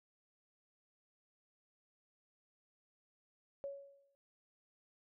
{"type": "tone with exponential decay", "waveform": "sine", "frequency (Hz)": 558, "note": "C#5", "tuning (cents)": 11, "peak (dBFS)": -38, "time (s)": [3.64, 4.15], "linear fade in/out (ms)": 0, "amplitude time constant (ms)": 110, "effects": []}